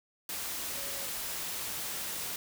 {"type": "tone in noise", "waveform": "sine", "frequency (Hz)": 554.4, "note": "C#5", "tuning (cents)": 0, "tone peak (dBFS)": -48, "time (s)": [0.77, 1.06], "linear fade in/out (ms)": 2, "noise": "white", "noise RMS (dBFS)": -37, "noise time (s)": [0.29, 2.36], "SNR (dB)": -14, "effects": []}